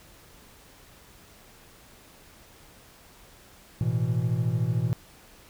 triangle chord, A suspended second, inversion none, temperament equal, 110 / 123.47 / 164.81 Hz, A2 / B2 / E3, 0 / 0 / 0 cents, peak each -26 / -24 / -28 dBFS, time 3.81-4.93 s, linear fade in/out 0 ms, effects pink hiss -53 dBFS RMS until 5.49 s

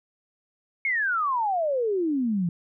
sine exponential sweep, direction down, 2217 to 164.81 Hz, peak -22 dBFS, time 0.85-2.49 s, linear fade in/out 2 ms, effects none

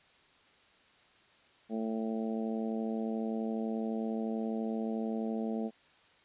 harmonic tone, 111.6 Hz, A2, 25 cents sharp, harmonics 2 / 3 / 4 / 5 / 6 / 7, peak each -33 / -42 / -40 / -45 / -44 / -48 dBFS, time 1.69-5.71 s, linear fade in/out 50 ms, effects white hiss -63 dBFS RMS until 6.24 s + resampled to 8000 Hz

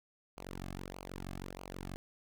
sawtooth tone with flanger, 46.25 Hz, F#1, in tune, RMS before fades -45 dBFS, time 0.37-1.96 s, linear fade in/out 0 ms, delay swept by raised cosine 0.54 to 2.14 ms, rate 1.6 Hz, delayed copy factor -0.85, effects none

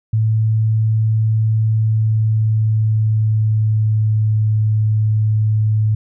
sine tone with pitch glide, 110 to 107.99 Hz, A2 to A2, 0 to -32 cents, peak -12 dBFS, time 0.13-5.95 s, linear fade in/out 5 ms, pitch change -32 cents, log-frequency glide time 1.7-4.49 s, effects none

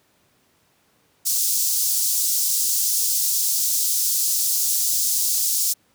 pink high-pass noise, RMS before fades -21 dBFS, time 1.25-5.74 s, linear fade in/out 20 ms, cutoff 5400 Hz, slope 24 dB/octave, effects pink hiss -62 dBFS RMS until 5.94 s + high-pass 100 Hz 12 dB/octave

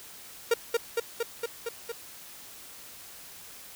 45% pulse tone with echo, 466.2 Hz, A#4, in tune, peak -20 dBFS, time 0.51-0.54 s, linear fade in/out 5 ms, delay 230 ms, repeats 6, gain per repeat -2 dB, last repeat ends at 1.92 s, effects white hiss -47 dBFS RMS until 3.75 s

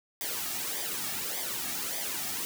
white noise with flanger, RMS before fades -34 dBFS, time 0.21-2.45 s, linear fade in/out 0 ms, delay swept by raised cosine 0.72 to 2.02 ms, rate 1.7 Hz, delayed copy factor -0.65, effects none

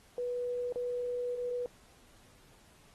sine tone with dropouts, 490 Hz, B4, 14 cents flat, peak -32 dBFS, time 0.18-1.66 s, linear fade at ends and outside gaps 1 ms, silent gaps 0.724-0.758 s, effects pink hiss -62 dBFS RMS until 2.94 s + AAC 32 kbps

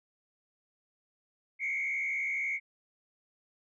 sine tone with frequency modulation, 2193 Hz, C#7, 19 cents flat, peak -29 dBFS, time 1.59-2.6 s, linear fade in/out 50 ms, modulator 72 Hz, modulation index 1.3, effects tanh soft clip ceiling -25 dBFS

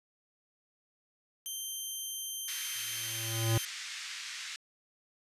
5% pulse tone, 3137 Hz, G7, 1 cent sharp, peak -27 dBFS, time 1.46-3.65 s, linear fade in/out 0 ms
pink band-pass noise, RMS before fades -42 dBFS, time 2.48-4.56 s, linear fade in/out 0 ms, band 1700 to 7300 Hz, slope 24 dB/octave
square tone with exponential growth, 113.2 Hz, A2, 50 cents sharp, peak -25 dBFS, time 2.75-3.58 s, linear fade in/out 5 ms, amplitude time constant 180 ms
effects resampled to 32000 Hz

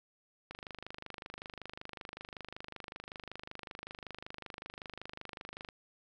click train, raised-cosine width 0.3 ms, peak -27 dBFS, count 132, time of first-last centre 0.51-5.688 s, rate 25.3 Hz, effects none

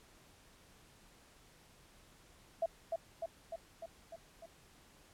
sine tone with echo, 665 Hz, E5, 15 cents sharp, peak -30 dBFS, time 2.62-2.66 s, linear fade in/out 5 ms, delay 300 ms, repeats 6, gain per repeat -3 dB, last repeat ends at 4.46 s, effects pink hiss -63 dBFS RMS until 5.13 s + low-pass 12000 Hz 12 dB/octave

